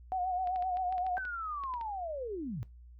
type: tone with vibrato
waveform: sine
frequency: 735 Hz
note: F#5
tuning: 12 cents flat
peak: -30 dBFS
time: 0.12-1.18 s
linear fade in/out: 0 ms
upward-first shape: sine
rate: 7.7 Hz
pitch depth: 51 cents each way
type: clicks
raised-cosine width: 0.3 ms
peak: -34 dBFS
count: 11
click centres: 0.473 / 0.56 / 0.624 / 0.771 / 0.925 / 0.981 / 1.066 / 1.252 / 1.637 / 1.739 / 1.812 s
type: linear sweep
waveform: sine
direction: down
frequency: 1568 to 98 Hz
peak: -35 dBFS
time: 1.17-2.63 s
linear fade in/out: 0 ms
effects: noise-tail reverb RT60 0.2 s tail -17 dB re dry + added 60 Hz sine -50 dBFS peak until 2.99 s